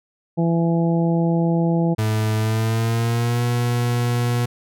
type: harmonic tone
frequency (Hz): 167.5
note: E3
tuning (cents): +28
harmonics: 1 / 2 / 3 / 4 / 5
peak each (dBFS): -17 / -23 / -27 / -29 / -31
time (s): 0.37-1.95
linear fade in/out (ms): 20
type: tone with pitch glide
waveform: 40% pulse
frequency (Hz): 108.7 to 120.61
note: A2 to B2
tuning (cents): -21 to -41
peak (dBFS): -17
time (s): 1.98-4.46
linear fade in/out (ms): 10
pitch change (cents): +180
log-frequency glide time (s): 2.37-3.43
effects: none